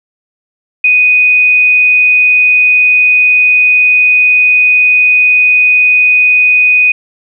sine tone, 2489 Hz, D#7, in tune, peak -4 dBFS, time 0.84-6.92 s, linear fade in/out 5 ms, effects none

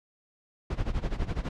brown noise with tremolo, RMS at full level -27 dBFS, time 0.7-1.49 s, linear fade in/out 5 ms, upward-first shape sine, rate 12 Hz, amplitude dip 85%, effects low-pass 5000 Hz 12 dB/octave

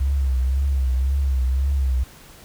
sine tone with vibrato, 66.5 Hz, C2, 29 cents sharp, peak -17 dBFS, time 0-2.04 s, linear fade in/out 10 ms, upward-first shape triangle, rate 1.9 Hz, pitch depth 95 cents each way, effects pink hiss -46 dBFS RMS until 2.44 s

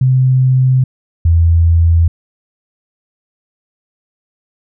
sine tone pair in turn, 129.6 / 83.47 Hz, C3 / E2, -16 / +22 cents, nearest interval minor sixth, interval 762 cents, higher first, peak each -7 / -6 dBFS, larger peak second, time 0.01-0.84 / 1.25-2.08 s, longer neither, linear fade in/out 5 ms, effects none

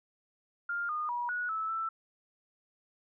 sine tone with pitch steps, 1402 / 1223 / 964 / 1461 / 1307 / 1327 Hz, F6 / D#6 / B5 / F#6 / E6 / E6, +6 / -30 / -42 / -22 / -15 / +11 cents, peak -31 dBFS, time 0.69-1.89 s, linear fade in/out 5 ms, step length 200 ms, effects none

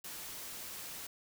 white noise, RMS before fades -45 dBFS, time 0.04-1.07 s, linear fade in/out 5 ms, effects none

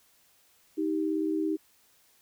sine tone pair together, 314.4 / 392.1 Hz, D#4 / G4, +18 / 0 cents, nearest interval major third, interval 382 cents, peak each -27 / -32 dBFS, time 0.77-1.57 s, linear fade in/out 20 ms, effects white hiss -64 dBFS RMS until 2.21 s

